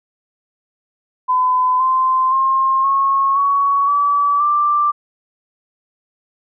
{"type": "tone with pitch steps", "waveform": "sine", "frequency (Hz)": [1012, 1038.1, 1064.8, 1092.2, 1120.3, 1149.1, 1178.7], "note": ["B5", "C6", "C6", "C#6", "C#6", "D6", "D6"], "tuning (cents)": [42, -14, 30, -26, 18, -38, 6], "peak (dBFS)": -12, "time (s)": [1.28, 4.92], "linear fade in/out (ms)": 20, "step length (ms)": 520, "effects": []}